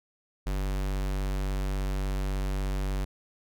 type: tone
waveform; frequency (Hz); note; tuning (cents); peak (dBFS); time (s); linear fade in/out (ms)
square; 48.22; G1; -28; -28; 0.46-3.05; 10
effects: none

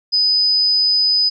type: tone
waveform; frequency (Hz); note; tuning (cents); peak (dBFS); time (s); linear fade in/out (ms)
sine; 4998; D#8; +7; -12; 0.12-1.3; 20
effects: none

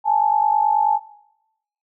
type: tone pair together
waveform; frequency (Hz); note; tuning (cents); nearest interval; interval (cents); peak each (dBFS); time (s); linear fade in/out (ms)
sine; 830.6 / 880; G#5 / A5; 0 / 0; minor second; 100; -17; 0.04-1; 50
effects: noise-tail reverb RT60 0.9 s tail -21 dB re dry

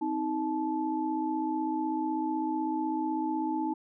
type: tone cluster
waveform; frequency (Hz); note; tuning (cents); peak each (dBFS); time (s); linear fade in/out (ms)
sine; 260.1 / 316.1 / 869; C4 / D#4 / A5; -10 / +27 / -22; -35 / -30 / -33; 0.01-3.74; 10
effects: none

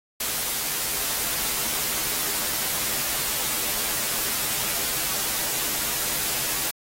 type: noise with comb filter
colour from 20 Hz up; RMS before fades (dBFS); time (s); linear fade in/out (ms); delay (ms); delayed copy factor
white; -26; 0.2-6.71; 5; 11; -0.6
effects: AAC 48 kbps

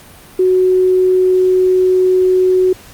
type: tone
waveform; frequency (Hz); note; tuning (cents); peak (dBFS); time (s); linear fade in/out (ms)
sine; 370.1; F#4; 0; -8; 0.39-2.73; 5
effects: pink hiss -39 dBFS RMS until 2.93 s + Opus 48 kbps

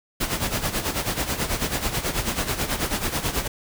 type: noise with tremolo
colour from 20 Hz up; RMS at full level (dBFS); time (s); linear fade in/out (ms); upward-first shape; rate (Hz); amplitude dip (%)
pink; -23; 0.2-3.48; 10; sine; 9.2; 70
effects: none

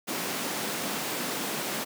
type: high-pass noise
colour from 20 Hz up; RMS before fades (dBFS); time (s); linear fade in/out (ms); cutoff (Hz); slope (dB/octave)
pink; -32; 0.07-1.85; 20; 180; 24
effects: none

